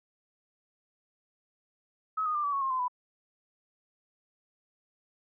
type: tone with pitch steps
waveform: sine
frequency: 1281 / 1235.2 / 1191.1 / 1148.5 / 1107.5 / 1067.9 / 1029.7 / 992.9 Hz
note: E6 / D#6 / D6 / D6 / C#6 / C6 / C6 / B5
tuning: -50 / -13 / +24 / -39 / -2 / +35 / -28 / +9 cents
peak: -27 dBFS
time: 2.17-2.882 s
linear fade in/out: 10 ms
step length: 89 ms
effects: none